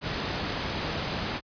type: noise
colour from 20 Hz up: pink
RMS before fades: -30 dBFS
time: 0.01-1.41 s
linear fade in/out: 50 ms
effects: high-pass 60 Hz 12 dB/octave + resampled to 11025 Hz